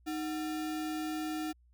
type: tone with sample-and-hold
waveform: sine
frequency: 311.1 Hz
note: D#4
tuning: in tune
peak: -33 dBFS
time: 0.06-1.53 s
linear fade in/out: 20 ms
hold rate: 1050 Hz
effects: added 60 Hz sine -61 dBFS peak until 1.73 s